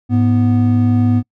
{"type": "tone pair together", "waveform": "triangle", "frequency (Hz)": [105.16, 246.1], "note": ["G#2", "B3"], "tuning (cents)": [22, -6], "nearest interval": "octave + minor third", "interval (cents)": 1472, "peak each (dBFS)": -11, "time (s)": [0.09, 1.23], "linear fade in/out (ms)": 50, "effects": ["noise-tail reverb RT60 0.1 s tail -26 dB re dry"]}